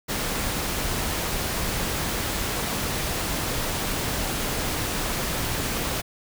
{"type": "noise", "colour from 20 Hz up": "pink", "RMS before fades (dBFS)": -27, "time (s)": [0.08, 6.02], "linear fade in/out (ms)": 20, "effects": []}